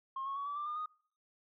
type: tone with pitch steps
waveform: sine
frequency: 1071 / 1097.3 / 1124.2 / 1151.9 / 1180.1 / 1209.1 / 1238.8 Hz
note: C6 / C#6 / C#6 / D6 / D6 / D#6 / D#6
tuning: +40 / -18 / +24 / -34 / +8 / -50 / -8 cents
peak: -35 dBFS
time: 0.16-0.86 s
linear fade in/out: 5 ms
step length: 100 ms
effects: noise-tail reverb RT60 0.5 s tail -24 dB re dry + tanh soft clip ceiling -32 dBFS